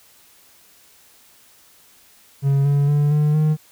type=tone with pitch steps; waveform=triangle; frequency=138.7 / 142.35 / 146.1 / 149.95 / 153.9 Hz; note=C#3 / C#3 / D3 / D3 / D#3; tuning=+1 / +46 / -9 / +36 / -19 cents; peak=-12 dBFS; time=2.42-3.57 s; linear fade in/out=50 ms; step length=230 ms; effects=white hiss -52 dBFS RMS until 3.71 s